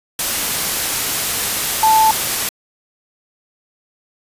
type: tone in noise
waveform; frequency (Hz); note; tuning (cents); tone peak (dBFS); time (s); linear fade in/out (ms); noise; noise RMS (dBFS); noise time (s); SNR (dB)
sine; 877; A5; -6; -9; 1.83-2.11; 2; white; -19; 0.19-2.49; +7
effects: resampled to 32000 Hz